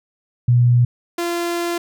sine / sawtooth tone pair in turn, 121.6 / 343.9 Hz, B2 / F4, -26 / -27 cents, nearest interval octave + tritone, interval 1799 cents, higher second, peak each -10 / -16 dBFS, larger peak first, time 0.48-0.85 / 1.18-1.78 s, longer second, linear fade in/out 5 ms, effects none

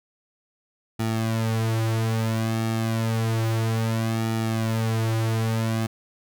sawtooth tone with flanger, 112.4 Hz, A2, 37 cents sharp, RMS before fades -24 dBFS, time 0.99-5.87 s, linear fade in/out 10 ms, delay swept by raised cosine 1.9 to 6.9 ms, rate 0.3 Hz, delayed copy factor -0.95, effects none

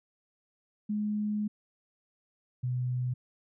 sine tone pair in turn, 210 / 125.18 Hz, G#3 / B2, +19 / +24 cents, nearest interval major sixth, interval 895 cents, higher first, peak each -28 dBFS, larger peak neither, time 0.89-1.48 / 2.63-3.14 s, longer first, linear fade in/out 10 ms, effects none

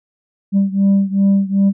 sine beating tone pair, 196 / 198.6 Hz, G3 / G3, 0 / +23 cents, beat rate 2.6 Hz, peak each -11 / -13 dBFS, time 0.52-1.73 s, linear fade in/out 50 ms, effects tanh soft clip ceiling -8 dBFS

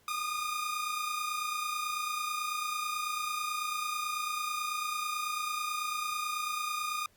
sawtooth tone pair together, 1215.4 / 1244.5 Hz, D#6 / D#6, -41 / 0 cents, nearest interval unison, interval 41 cents, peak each -30 / -34 dBFS, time 0.08-7.06 s, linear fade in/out 2 ms, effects pink hiss -66 dBFS RMS until 7.16 s + Opus 48 kbps

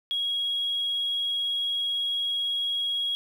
sine tone, 3306 Hz, G#7, 9 cents flat, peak -24 dBFS, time 0.11-3.15 s, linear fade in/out 0 ms, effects tanh soft clip ceiling -20 dBFS + 9-bit

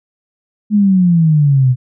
sine exponential sweep, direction down, 213.9 to 123.47 Hz, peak -7 dBFS, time 0.7-1.76 s, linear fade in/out 50 ms, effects none

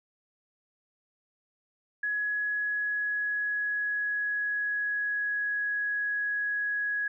sine tone with pitch glide, 1681 to 1669.4 Hz, G#6 to G#6, +20 to +9 cents, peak -27 dBFS, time 2.03-7.08 s, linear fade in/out 5 ms, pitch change -11 cents, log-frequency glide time 2.48-5.63 s, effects none

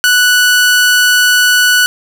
sawtooth tone, 1480 Hz, F#6, in tune, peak -3 dBFS, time 0.04-1.86 s, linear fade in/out 0 ms, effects none

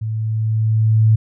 sine tone with level ramp, 110 Hz, A2, in tune, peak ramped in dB -20 to -8 dBFS, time 0.01-1.16 s, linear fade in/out 10 ms, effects none

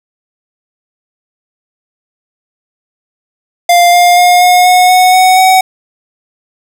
square tone with pitch steps, 698.5 / 705.8 / 713.2 / 720.6 / 728.2 / 735.8 / 743.5 / 751.2 Hz, F5 / F5 / F5 / F#5 / F#5 / F#5 / F#5 / F#5, 0 / +18 / +36 / -46 / -28 / -10 / +8 / +26 cents, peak -4 dBFS, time 3.69-5.61 s, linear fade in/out 5 ms, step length 240 ms, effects none

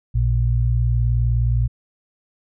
sine tone pair together, 58.39 / 117.8 Hz, A#1 / A#2, +4 / +19 cents, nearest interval octave, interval 1215 cents, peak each -18 dBFS, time 0.14-1.68 s, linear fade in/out 20 ms, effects none

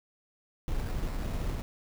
brown noise with sample-and-hold, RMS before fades -32 dBFS, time 0.68-1.62 s, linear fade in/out 0 ms, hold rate 3150 Hz, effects none

